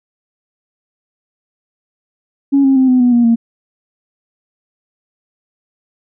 sine tone with pitch steps, 277.8 / 269.4 / 261.3 / 253.4 / 245.8 / 238.4 / 231.2 Hz, C#4 / C#4 / C4 / B3 / B3 / A#3 / A#3, +4 / -49 / -2 / +45 / -8 / +39 / -14 cents, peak -6 dBFS, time 2.52-3.36 s, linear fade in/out 20 ms, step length 120 ms, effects tanh soft clip ceiling -3 dBFS

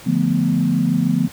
sine chord, B half-diminished seventh, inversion first, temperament equal, 146.83 / 174.61 / 220 / 246.9 Hz, D3 / F3 / A3 / B3, 0 / 0 / 0 / 0 cents, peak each -22 / -19 / -21 / -19 dBFS, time 0.06-1.28 s, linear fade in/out 10 ms, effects pink hiss -40 dBFS RMS until 1.32 s + high-pass 60 Hz 12 dB/octave

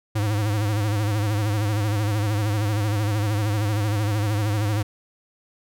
square tone with vibrato, 105 Hz, G#2, 19 cents sharp, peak -21 dBFS, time 0.15-4.83 s, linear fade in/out 10 ms, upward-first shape sine, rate 13 Hz, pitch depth 82 cents each way, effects none

